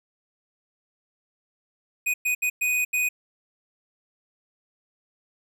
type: tone bursts at uneven times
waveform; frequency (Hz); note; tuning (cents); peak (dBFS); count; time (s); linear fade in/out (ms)
square; 2489; D#7; 0; -22; 5; 2.06-2.14 / 2.25-2.35 / 2.42-2.5 / 2.61-2.85 / 2.93-3.09; 10
effects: none